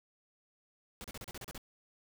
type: noise bursts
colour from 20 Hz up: pink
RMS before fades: -45 dBFS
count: 9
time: 1.01-1.578 s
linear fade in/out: 0 ms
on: 32 ms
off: 35 ms
effects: none